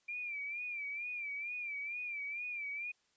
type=tone with vibrato; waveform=sine; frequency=2364 Hz; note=D7; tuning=11 cents sharp; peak=-38 dBFS; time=0.08-2.92 s; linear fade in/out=10 ms; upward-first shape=sine; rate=2.2 Hz; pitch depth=80 cents each way; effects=white hiss -75 dBFS RMS until 3.16 s + resampled to 16000 Hz